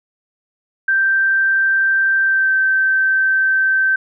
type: tone with pitch glide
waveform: sine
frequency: 1568 to 1550.9 Hz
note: G6 to G6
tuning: 0 to -19 cents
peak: -12 dBFS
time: 0.88-3.96 s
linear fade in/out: 5 ms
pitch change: -19 cents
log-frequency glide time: 2.23-2.53 s
effects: none